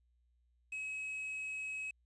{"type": "tone with quantisation", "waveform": "triangle", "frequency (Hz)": 2559, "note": "D#7", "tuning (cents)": 48, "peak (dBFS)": -37, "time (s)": [0.72, 1.91], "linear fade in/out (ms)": 5, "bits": 10, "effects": ["added 60 Hz sine -70 dBFS peak until 2.05 s", "resampled to 24000 Hz"]}